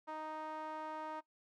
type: tone with band-pass filter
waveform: sawtooth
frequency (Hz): 311.1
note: D#4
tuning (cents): 0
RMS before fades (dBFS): -44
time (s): 0.07-1.21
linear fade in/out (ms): 20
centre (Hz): 950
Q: 2.7
effects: noise-tail reverb RT60 0.1 s tail -19 dB re dry